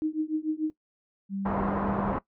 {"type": "tone with tremolo", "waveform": "sine", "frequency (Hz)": 311.1, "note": "D#4", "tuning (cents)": 0, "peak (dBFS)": -22, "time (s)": [0.02, 0.7], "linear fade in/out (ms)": 0, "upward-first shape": "triangle", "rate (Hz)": 6.8, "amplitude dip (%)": 100}
{"type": "tone with pitch glide", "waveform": "sine", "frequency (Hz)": [196, 199.2], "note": ["G3", "G3"], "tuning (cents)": [0, 28], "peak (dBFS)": -29, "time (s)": [1.29, 2.16], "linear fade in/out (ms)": 50, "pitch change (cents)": 28, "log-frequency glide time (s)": [1.4, 1.78]}
{"type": "low-pass noise", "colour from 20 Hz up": "white", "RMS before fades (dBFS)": -30, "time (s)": [1.45, 2.19], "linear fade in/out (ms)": 10, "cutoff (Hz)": 1100, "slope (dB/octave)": 24}
{"effects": ["noise-tail reverb RT60 0.1 s tail -18 dB re dry"]}